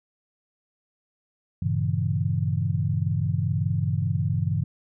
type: chord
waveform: sine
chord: G diminished seventh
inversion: none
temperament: equal with one note detuned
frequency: 98 / 116.54 / 138.59 / 163.49 Hz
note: G2 / Bb2 / Db3 / Fb3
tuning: 0 / 0 / 0 / -14 cents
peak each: -26 / -29 / -27 / -28 dBFS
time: 1.62-4.64 s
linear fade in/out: 5 ms
effects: none